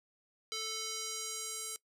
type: tone with band-pass filter sweep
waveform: square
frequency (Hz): 440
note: A4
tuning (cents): 0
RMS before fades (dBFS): -40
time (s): 0.52-1.76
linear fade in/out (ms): 0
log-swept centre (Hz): 4600 to 8700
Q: 1.7
effects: noise-tail reverb RT60 0.1 s tail -20 dB re dry